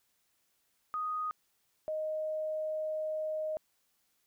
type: tone pair in turn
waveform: sine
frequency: 1244.5 / 622.2 Hz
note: D#6 / D#5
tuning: 0 / 0 cents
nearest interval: octave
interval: 1200 cents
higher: first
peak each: -32 / -32 dBFS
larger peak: neither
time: 0.94-1.31 / 1.88-3.57 s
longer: second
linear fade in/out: 0 ms
effects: white hiss -75 dBFS RMS until 4.26 s